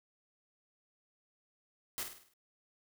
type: noise with echo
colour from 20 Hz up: white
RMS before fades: -38 dBFS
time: 1.98-2.03 s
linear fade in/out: 0 ms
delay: 51 ms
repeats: 6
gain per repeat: -6 dB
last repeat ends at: 2.336 s
effects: none